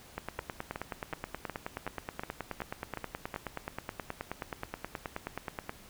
two click trains, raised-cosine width 0.5 ms, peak -20 / -21 dBFS, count 53 / 9, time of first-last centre 0.18-5.694 / 0.39-3.342 s, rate 9.43 / 2.71 Hz, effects pink hiss -54 dBFS RMS until 5.89 s

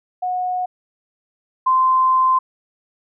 sine tone pair in turn, 730 / 1037.8 Hz, F#5 / C6, -24 / -14 cents, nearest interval tritone, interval 610 cents, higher second, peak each -19 / -12 dBFS, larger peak second, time 0.22-0.66 / 1.66-2.39 s, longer second, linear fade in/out 10 ms, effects none

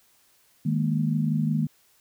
sine chord, D# suspended fourth, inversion none, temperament equal, 155.56 / 207.7 / 233.1 Hz, D#3 / G#3 / A#3, 0 / 0 / 0 cents, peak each -24 / -28 / -27 dBFS, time 0.65-1.67 s, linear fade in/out 10 ms, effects white hiss -62 dBFS RMS until 2 s

